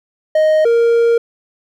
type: tone pair in turn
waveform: triangle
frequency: 622.3 / 466.1 Hz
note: D#5 / A#4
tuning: 0 / 0 cents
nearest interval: perfect fourth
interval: 500 cents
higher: first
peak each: -7 dBFS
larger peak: neither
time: 0.35-0.65 / 0.65-1.18 s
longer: second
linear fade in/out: 5 ms
effects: none